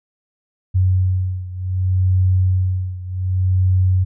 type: beating tone pair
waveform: sine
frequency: 92.5 / 93.16 Hz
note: F#2 / F#2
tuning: 0 / +12 cents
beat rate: 0.66 Hz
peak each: -16 / -19 dBFS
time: 0.74-4.05 s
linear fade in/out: 20 ms
effects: none